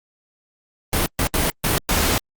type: noise bursts at uneven times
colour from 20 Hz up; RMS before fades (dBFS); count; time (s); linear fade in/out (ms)
pink; -19; 5; 0.93-1.06 / 1.19-1.27 / 1.34-1.5 / 1.64-1.78 / 1.89-2.18; 0
effects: Opus 32 kbps